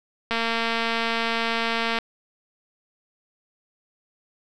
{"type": "click train", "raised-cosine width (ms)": 0.3, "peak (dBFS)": -9, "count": 385, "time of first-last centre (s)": [0.31, 1.987], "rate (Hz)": 229, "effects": []}